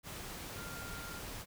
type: tone in noise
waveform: sine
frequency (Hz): 1396.9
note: F6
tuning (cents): 0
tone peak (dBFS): -48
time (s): 0.54-1.22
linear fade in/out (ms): 50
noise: pink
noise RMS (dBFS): -45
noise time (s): 0.03-1.46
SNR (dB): -6
effects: none